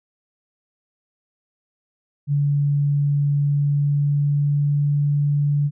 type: tone with pitch glide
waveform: sine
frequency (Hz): 143.6 to 144.85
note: D3 to D3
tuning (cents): -39 to -24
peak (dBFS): -16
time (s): 2.27-5.71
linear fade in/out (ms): 50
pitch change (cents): +15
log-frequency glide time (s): 3.38-4.93
effects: none